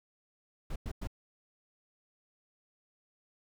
brown noise bursts, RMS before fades -36 dBFS, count 3, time 0.7-1.073 s, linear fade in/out 5 ms, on 59 ms, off 98 ms, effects none

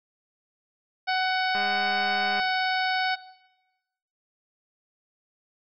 harmonic tone, 747 Hz, F#5, 16 cents sharp, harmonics 1 / 2 / 3 / 4 / 5 / 6 / 7, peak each -25 / -28 / -32 / -37 / -37 / -35 / -39 dBFS, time 1.07-3.16 s, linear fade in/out 20 ms
click train, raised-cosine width 0.5 ms, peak -21 dBFS, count 173, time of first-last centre 1.55-2.397 s, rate 203 Hz
effects noise-tail reverb RT60 1.0 s tail -18 dB re dry

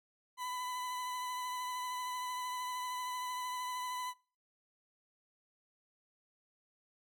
40% pulse tone with vibrato, 1000 Hz, B5, 21 cents sharp, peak -37 dBFS, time 0.37-4.14 s, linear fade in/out 50 ms, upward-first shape triangle, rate 13 Hz, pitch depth 20 cents each way, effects noise-tail reverb RT60 0.4 s tail -25 dB re dry

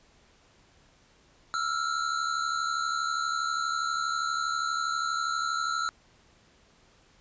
square tone pair together, 1326 / 1398.4 Hz, E6 / F6, +10 / +2 cents, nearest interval minor second, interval 92 cents, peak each -30 / -32 dBFS, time 1.54-5.89 s, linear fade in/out 0 ms, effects pink hiss -61 dBFS RMS until 7.2 s + resampled to 16000 Hz

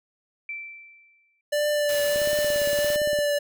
sine tone with exponential decay, 2336 Hz, D7, 10 cents flat, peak -29 dBFS, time 0.49-1.41 s, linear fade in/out 2 ms, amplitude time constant 200 ms
square tone with vibrato, 587.3 Hz, D5, in tune, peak -22 dBFS, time 1.52-3.39 s, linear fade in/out 10 ms, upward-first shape triangle, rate 1.5 Hz, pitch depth 22 cents each way
white noise, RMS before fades -34 dBFS, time 1.89-2.96 s, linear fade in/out 0 ms
click train, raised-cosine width 2 ms, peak -24 dBFS, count 19, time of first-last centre 2.16-3.189 s, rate 17.5 Hz
effects none

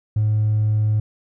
sine tone with hard clipping, 107 Hz, A2, 48 cents flat, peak -16 dBFS, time 0.16-1 s, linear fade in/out 5 ms, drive 1 dB, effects none

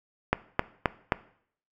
click train, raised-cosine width 0.5 ms, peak -6 dBFS, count 4, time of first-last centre 0.33-1.122 s, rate 3.79 Hz, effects noise-tail reverb RT60 0.6 s tail -18 dB re dry

